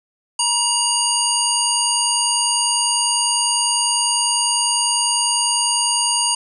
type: harmonic tone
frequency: 950 Hz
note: A#5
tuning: 33 cents sharp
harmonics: 1 / 3 / 5 / 7 / 9 / 10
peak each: -23 / -23 / -23 / -23 / -23 / -23 dBFS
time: 0.39-6.35 s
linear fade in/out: 5 ms
effects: none